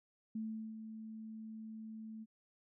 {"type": "tone with ADSR envelope", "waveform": "sine", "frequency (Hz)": 220, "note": "A3", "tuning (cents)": 0, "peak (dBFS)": -37, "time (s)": [0.35, 2.26], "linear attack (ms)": 6, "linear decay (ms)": 390, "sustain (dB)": -8, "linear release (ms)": 37, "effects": []}